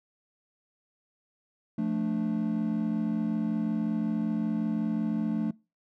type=chord; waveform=triangle; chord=D minor; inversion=first; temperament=equal; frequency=174.61 / 220 / 293.7 Hz; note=F3 / A3 / D4; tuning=0 / 0 / 0 cents; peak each=-31 / -26 / -31 dBFS; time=1.78-5.51 s; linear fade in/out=5 ms; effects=noise-tail reverb RT60 0.3 s tail -25 dB re dry + tanh soft clip ceiling -15 dBFS